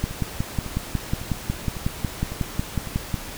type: two click trains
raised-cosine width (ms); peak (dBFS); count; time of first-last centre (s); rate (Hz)
5; -10 / -20; 18 / 6; 0.04-3.142 / 0.11-2.872; 5.48 / 1.81
effects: pink hiss -36 dBFS RMS until 3.37 s